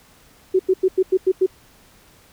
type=tone bursts; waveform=sine; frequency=375 Hz; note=F#4; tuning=23 cents sharp; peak=-12 dBFS; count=7; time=0.54-1.464 s; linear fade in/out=10 ms; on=54 ms; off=91 ms; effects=pink hiss -52 dBFS RMS until 2.32 s